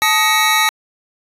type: tone cluster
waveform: square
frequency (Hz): 874 / 1254 / 1885 / 2228 / 3899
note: A5 / D#6 / A#6 / C#7 / B7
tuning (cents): -12 / +13 / +19 / +8 / -23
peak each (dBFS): -19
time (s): 0.02-0.69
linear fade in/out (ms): 0
effects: resampled to 32000 Hz